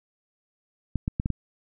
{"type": "clicks", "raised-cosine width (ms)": 5, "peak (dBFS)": -13, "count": 5, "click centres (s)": [0.957, 1.079, 1.199, 1.259, 1.303], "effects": []}